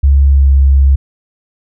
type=tone with pitch glide; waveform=sine; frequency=69.3 to 68.23 Hz; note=C#2 to C#2; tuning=0 to -27 cents; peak=-4 dBFS; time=0.03-0.96 s; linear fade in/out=10 ms; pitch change=-27 cents; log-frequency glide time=0.3-0.49 s; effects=none